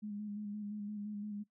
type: tone with vibrato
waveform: sine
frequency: 207.7 Hz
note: G#3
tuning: in tune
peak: -39 dBFS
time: 0.02-1.44 s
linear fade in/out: 20 ms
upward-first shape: square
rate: 5.8 Hz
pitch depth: 26 cents each way
effects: noise-tail reverb RT60 0.1 s tail -18 dB re dry